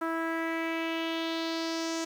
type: tone with low-pass filter sweep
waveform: sawtooth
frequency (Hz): 327.8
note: E4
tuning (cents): -10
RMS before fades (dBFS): -32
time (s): 0.01-2.05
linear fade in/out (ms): 10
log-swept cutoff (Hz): 1400 to 6600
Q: 3
effects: 9-bit